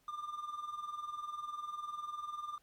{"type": "tone with tremolo", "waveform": "triangle", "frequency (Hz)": 1199, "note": "D6", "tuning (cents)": 36, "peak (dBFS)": -34, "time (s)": [0.08, 2.58], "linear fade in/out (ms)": 2, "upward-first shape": "triangle", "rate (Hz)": 20, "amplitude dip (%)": 80, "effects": ["pink hiss -72 dBFS RMS until 2.62 s", "MP3 96 kbps"]}